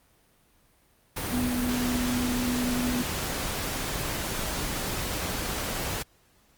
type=tone in noise; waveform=sine; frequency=246.9 Hz; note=B3; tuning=in tune; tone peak=-26 dBFS; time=1.32-3.03 s; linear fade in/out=10 ms; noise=pink; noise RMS=-31 dBFS; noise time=1.16-6.03 s; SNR=+2 dB; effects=pink hiss -63 dBFS RMS until 6.57 s + Opus 32 kbps